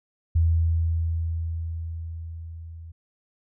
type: tone with level ramp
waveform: sine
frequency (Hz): 82.41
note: E2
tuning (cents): 0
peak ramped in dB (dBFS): -16 to -38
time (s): 0.35-2.92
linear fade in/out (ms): 10
effects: none